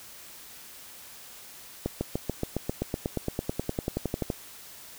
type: accelerating click train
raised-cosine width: 2 ms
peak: -14 dBFS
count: 23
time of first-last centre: 1.86-4.302 s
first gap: 150 ms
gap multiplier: 0.97
effects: white hiss -47 dBFS RMS until 4.98 s